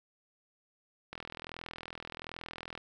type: click train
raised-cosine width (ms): 0.3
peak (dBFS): -25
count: 69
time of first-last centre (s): 1.13-2.776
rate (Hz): 41.3
effects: none